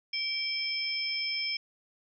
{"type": "tone cluster", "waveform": "sine", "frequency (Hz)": [2318, 3214, 5250], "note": ["D7", "G7", "E8"], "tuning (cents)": [-23, 43, -8], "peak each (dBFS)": [-34, -38, -32], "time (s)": [0.13, 1.57], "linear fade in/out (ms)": 5, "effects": []}